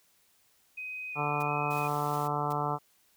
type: tone with vibrato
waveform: sine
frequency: 2489 Hz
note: D#7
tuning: in tune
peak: -36 dBFS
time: 0.77-1.88 s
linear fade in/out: 10 ms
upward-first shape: square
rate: 1.4 Hz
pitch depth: 16 cents each way
type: harmonic tone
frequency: 146.83 Hz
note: D3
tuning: in tune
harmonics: 1 / 2 / 3 / 4 / 5 / 6 / 7 / 8 / 9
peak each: -35 / -41 / -38 / -41 / -35 / -35 / -37 / -37 / -38 dBFS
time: 1.15-2.79 s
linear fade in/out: 50 ms
type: noise bursts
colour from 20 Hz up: white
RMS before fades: -48 dBFS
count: 4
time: 1.4-2.528 s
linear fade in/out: 5 ms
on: 27 ms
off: 340 ms
type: noise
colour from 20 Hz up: white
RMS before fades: -48 dBFS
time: 1.7-2.28 s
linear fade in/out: 10 ms
effects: white hiss -67 dBFS RMS until 3.16 s